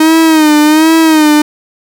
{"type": "tone with vibrato", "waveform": "45% pulse", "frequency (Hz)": 311.8, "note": "D#4", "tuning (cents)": 4, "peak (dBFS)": -4, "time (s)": [0, 1.42], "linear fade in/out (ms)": 5, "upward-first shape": "sine", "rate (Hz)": 1.3, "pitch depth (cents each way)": 72, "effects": []}